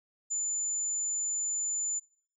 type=tone; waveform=sine; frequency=7040 Hz; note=A8; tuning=in tune; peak=-29 dBFS; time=0.3-2 s; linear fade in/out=20 ms; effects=noise-tail reverb RT60 0.6 s tail -23 dB re dry